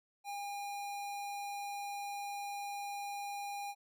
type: tone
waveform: square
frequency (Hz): 809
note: G#5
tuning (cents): -46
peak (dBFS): -40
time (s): 0.24-3.75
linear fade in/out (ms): 50
effects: none